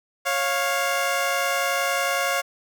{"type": "tone pair together", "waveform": "15% pulse", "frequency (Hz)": [551, 701.5], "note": ["C#5", "F5"], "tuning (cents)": [-11, 8], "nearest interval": "major third", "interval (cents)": 419, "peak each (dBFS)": -18, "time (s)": [0.25, 2.42], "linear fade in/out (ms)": 20, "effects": []}